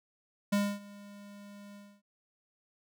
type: tone with ADSR envelope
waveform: square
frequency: 203 Hz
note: G#3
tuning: 39 cents flat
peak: -25 dBFS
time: 0.52-2.02 s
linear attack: 11 ms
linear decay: 260 ms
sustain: -23 dB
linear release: 270 ms
effects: none